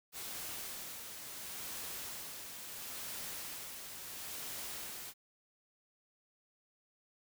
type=noise with tremolo; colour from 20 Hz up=white; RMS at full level=-43 dBFS; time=0.12-5.14 s; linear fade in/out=50 ms; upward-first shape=sine; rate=0.73 Hz; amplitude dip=40%; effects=none